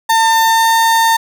35% pulse tone with pitch glide, 901 to 907.8 Hz, A5 to A#5, +41 to -46 cents, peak -7 dBFS, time 0.09-1.17 s, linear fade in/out 10 ms, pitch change +13 cents, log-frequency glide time 0.47-0.76 s, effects none

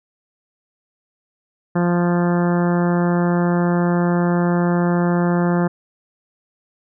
harmonic tone, 174.61 Hz, F3, in tune, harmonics 1 / 2 / 3 / 4 / 5 / 6 / 7 / 8 / 9 / 10, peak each -16 / -22 / -26 / -28 / -30 / -32 / -33 / -34 / -35 / -36 dBFS, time 1.75-5.68 s, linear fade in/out 10 ms, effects none

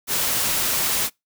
white noise, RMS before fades -22 dBFS, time 0.07-1.1 s, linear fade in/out 50 ms, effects noise-tail reverb RT60 0.2 s tail -26 dB re dry

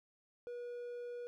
triangle tone, 483.4 Hz, B4, 37 cents flat, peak -40 dBFS, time 0.47-1.27 s, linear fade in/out 0 ms, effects none

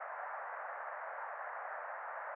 pink band-pass noise, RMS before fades -44 dBFS, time 0-2.35 s, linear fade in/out 10 ms, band 590 to 1800 Hz, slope 48 dB/octave, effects none

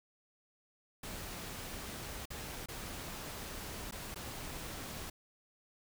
pink noise with dropouts, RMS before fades -44 dBFS, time 1.03-5.1 s, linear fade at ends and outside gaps 5 ms, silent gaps 2.256-2.303 / 2.66-2.685 / 3.911-3.922 / 4.145-4.158 s, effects none

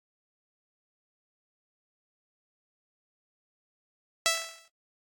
5% pulse tone with exponential decay, 659.3 Hz, E5, in tune, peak -9 dBFS, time 4.26-4.68 s, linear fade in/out 0 ms, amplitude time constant 90 ms, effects noise-tail reverb RT60 0.1 s tail -17 dB re dry + AAC 64 kbps

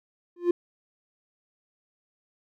triangle tone with exponential growth, 349.6 Hz, F4, 2 cents sharp, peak -12 dBFS, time 0.36-0.51 s, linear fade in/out 5 ms, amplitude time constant 31 ms, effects tanh soft clip ceiling -12 dBFS

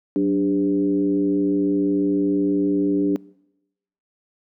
sine tone with frequency modulation, 293.7 Hz, D4, in tune, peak -16 dBFS, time 0.16-3.16 s, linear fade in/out 0 ms, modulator 106 Hz, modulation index 0.87, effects noise-tail reverb RT60 0.9 s tail -24 dB re dry + high-pass 150 Hz 12 dB/octave

